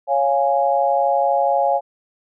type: chord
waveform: sine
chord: Db major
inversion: none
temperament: equal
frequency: 554.4 / 698.5 / 830.6 Hz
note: Db5 / F5 / Ab5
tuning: 0 / 0 / 0 cents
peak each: -19 dBFS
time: 0.07-1.81 s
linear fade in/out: 50 ms
effects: none